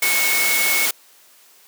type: tone in noise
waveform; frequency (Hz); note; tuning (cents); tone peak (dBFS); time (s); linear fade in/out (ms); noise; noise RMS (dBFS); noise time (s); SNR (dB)
sine; 2200; C#7; -14; -19; 0.02-0.86; 5; white; -20; 0.02-0.91; -2
effects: white hiss -51 dBFS RMS until 1.67 s + high-pass 300 Hz 12 dB/octave